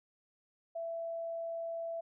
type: tone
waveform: sine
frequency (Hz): 666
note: E5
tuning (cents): +18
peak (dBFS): -36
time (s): 0.75-2.01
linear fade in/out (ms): 10
effects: none